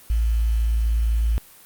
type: tone with quantisation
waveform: sine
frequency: 56 Hz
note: A1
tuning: 31 cents sharp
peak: -17 dBFS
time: 0.1-1.38 s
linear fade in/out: 0 ms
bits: 7
effects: white hiss -48 dBFS RMS until 1.65 s + Opus 32 kbps